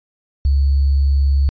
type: tone with sample-and-hold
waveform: sine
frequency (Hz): 69.3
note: C#2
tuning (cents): 0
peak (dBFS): -11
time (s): 0.45-1.49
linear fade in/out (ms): 0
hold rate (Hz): 4410
effects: resampled to 11025 Hz